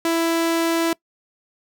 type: tone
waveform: sawtooth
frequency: 331.7 Hz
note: E4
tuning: 11 cents sharp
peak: -14 dBFS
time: 0.05-0.93 s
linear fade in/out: 2 ms
effects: noise-tail reverb RT60 0.1 s tail -23 dB re dry